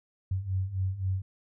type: beating tone pair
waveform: sine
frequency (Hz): 92.2 / 96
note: F#2 / G2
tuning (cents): -6 / -36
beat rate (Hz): 3.8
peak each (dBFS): -33 / -29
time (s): 0.31-1.22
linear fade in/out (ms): 5
effects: none